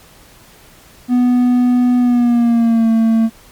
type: tone with pitch glide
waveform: triangle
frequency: 246.9 to 225.1 Hz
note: B3 to A3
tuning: 0 to +40 cents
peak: -7 dBFS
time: 1.08-3.3 s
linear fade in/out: 50 ms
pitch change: -160 cents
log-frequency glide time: 1.98-2.9 s
effects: pink hiss -44 dBFS RMS until 3.51 s + MP3 96 kbps